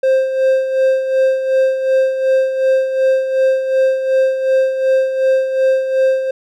triangle tone with tremolo, 527 Hz, C5, 12 cents sharp, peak -7 dBFS, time 0.03-6.31 s, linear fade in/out 5 ms, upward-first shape sine, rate 2.7 Hz, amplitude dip 60%, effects none

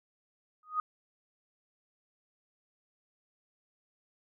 sine tone with exponential growth, 1244.5 Hz, D#6, in tune, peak -24 dBFS, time 0.63-0.8 s, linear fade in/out 2 ms, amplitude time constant 36 ms, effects none

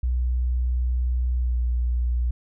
sine tone with pitch glide, 61.74 to 60.4 Hz, B1 to B1, 0 to -38 cents, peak -20 dBFS, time 0.03-2.31 s, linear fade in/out 5 ms, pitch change -38 cents, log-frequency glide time 1.41-1.56 s, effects none

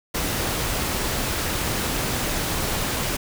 pink noise, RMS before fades -25 dBFS, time 0.14-3.17 s, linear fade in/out 10 ms, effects none

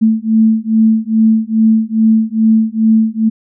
sine beating tone pair, 220 / 222.4 Hz, A3 / A3, 0 / +19 cents, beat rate 2.4 Hz, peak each -11 dBFS, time 0.01-3.3 s, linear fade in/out 20 ms, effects none

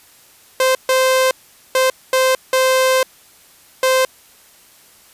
sawtooth tone bursts at uneven times, 520 Hz, C5, 11 cents flat, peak -8 dBFS, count 6, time 0.6-0.75 / 0.89-1.31 / 1.75-1.9 / 2.13-2.35 / 2.53-3.03 / 3.83-4.05 s, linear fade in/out 2 ms, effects white hiss -48 dBFS RMS until 5.13 s + resampled to 32000 Hz

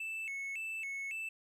triangle tone with vibrato, 2411 Hz, D7, 45 cents sharp, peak -36 dBFS, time 0-1.29 s, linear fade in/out 5 ms, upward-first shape square, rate 1.8 Hz, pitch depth 160 cents each way, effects 13-bit

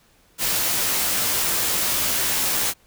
white noise with comb filter, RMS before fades -22 dBFS, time 0.38-2.74 s, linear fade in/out 50 ms, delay 14 ms, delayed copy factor -0.55, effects pink hiss -58 dBFS RMS until 2.86 s

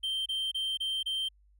triangle tone bursts, 3136 Hz, G7, in tune, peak -28 dBFS, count 5, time 0.03-1.288 s, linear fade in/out 10 ms, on 230 ms, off 27 ms, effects added 50 Hz sine -60 dBFS peak until 1.59 s

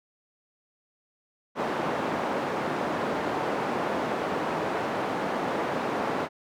white band-pass noise, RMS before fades -29 dBFS, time 1.55-6.29 s, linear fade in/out 50 ms, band 200 to 860 Hz, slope 12 dB/octave, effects none

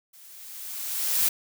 blue noise with level ramp, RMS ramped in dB -51 to -21 dBFS, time 0.13-1.29 s, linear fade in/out 10 ms, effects none

